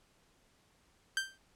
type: tone with exponential decay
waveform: sawtooth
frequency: 1568 Hz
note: G6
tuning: in tune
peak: -24 dBFS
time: 1.17-1.38 s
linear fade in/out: 1 ms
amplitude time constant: 44 ms
effects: pink hiss -69 dBFS RMS until 1.55 s + low-pass 10000 Hz 12 dB/octave